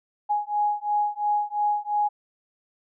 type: beating tone pair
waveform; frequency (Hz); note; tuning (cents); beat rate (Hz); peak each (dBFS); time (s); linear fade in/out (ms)
sine; 830.6 / 833.5; G#5 / G#5; 0 / +6; 2.9; -25; 0.29-2.09; 20
effects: none